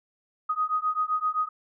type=beating tone pair; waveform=sine; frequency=1246 / 1253.7 Hz; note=D#6 / D#6; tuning=+2 / +13 cents; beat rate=7.7 Hz; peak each=-27 dBFS; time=0.49-1.49 s; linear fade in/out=10 ms; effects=none